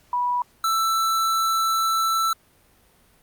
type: tone pair in turn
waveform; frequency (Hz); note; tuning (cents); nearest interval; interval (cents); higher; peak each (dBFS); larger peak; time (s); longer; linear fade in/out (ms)
sine / square; 979 / 1326.4; B5 / E6; -15 / +10; perfect fourth; 525; second; -20; neither; 0.13-0.42 / 0.64-2.33; second; 2
effects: pink hiss -58 dBFS RMS until 3.22 s + Opus 48 kbps